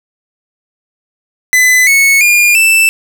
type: tone with pitch steps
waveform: 45% pulse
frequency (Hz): 2010 / 2205 / 2418 / 2652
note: B6 / C#7 / D7 / E7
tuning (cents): +30 / -10 / +50 / +10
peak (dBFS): -5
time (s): 1.53-2.89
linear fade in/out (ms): 0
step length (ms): 340
effects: none

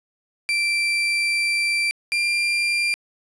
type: tone pair in turn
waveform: 35% pulse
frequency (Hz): 2349 / 2383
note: D7 / D7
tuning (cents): 0 / +25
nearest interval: unison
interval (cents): 25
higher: second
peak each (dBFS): -17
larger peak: neither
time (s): 0.49-1.91 / 2.12-2.94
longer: first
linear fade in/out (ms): 0
effects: resampled to 22050 Hz + 9-bit

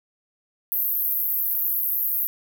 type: band-pass noise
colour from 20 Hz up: white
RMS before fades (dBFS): -24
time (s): 0.72-2.27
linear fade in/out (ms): 0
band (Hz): 12000 to 16000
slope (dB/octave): 96
effects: none

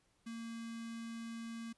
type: tone with notch filter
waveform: square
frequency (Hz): 229.3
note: A#3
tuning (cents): -28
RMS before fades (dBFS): -45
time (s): 0.26-1.73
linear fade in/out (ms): 10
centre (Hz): 710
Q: 1.5
effects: pink hiss -75 dBFS RMS until 1.77 s + resampled to 24000 Hz

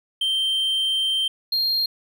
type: tone pair in turn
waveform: triangle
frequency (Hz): 3136 / 4214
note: G7 / C8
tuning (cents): 0 / +12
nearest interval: perfect fourth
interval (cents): 512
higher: second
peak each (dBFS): -18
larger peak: neither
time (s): 0.21-1.28 / 1.52-1.86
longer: first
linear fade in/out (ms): 5
effects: none

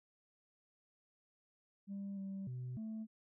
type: tone with pitch steps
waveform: sine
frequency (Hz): 198.3 / 194.3 / 125.8 / 219.7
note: G3 / G3 / B2 / A3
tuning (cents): +20 / -15 / +32 / -2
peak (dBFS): -39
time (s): 1.87-3.07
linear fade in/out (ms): 50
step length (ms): 300
effects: tanh soft clip ceiling -39 dBFS

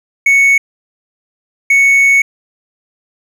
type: tone pair in turn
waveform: triangle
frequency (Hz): 2217 / 2217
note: C#7 / C#7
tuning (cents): 0 / 0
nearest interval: unison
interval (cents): 0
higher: neither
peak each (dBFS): -4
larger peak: neither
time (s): 0.26-0.58 / 1.7-2.22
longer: second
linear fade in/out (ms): 5
effects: none

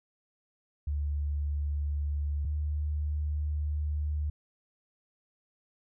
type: tone pair in turn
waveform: sine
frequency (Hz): 72.9 / 74.73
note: D2 / D2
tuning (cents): -12 / +31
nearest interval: unison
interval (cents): 43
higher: second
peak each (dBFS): -28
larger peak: neither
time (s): 0.87-2.45 / 2.45-4.3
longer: second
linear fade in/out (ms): 5
effects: none

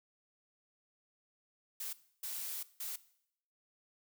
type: noise bursts at uneven times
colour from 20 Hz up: blue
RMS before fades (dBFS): -41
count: 3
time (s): 1.8-1.93 / 2.23-2.63 / 2.8-2.96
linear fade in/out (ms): 5
effects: noise-tail reverb RT60 0.7 s tail -18 dB re dry

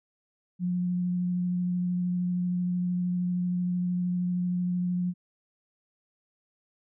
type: tone with vibrato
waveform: sine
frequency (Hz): 178.7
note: F3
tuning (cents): +40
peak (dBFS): -25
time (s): 0.59-5.14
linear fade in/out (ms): 50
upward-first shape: sine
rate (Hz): 13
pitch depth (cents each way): 11
effects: none

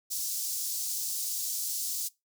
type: high-pass noise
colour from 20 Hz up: pink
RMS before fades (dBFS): -33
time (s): 0.1-2.09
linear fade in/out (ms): 20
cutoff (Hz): 5300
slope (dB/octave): 24
effects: noise-tail reverb RT60 0.2 s tail -21 dB re dry

